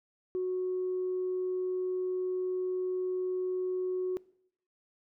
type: tone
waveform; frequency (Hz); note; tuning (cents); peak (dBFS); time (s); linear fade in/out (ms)
sine; 368.1; F#4; -9; -28; 0.35-4.17; 0
effects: noise-tail reverb RT60 0.7 s tail -22 dB re dry + tanh soft clip ceiling -25 dBFS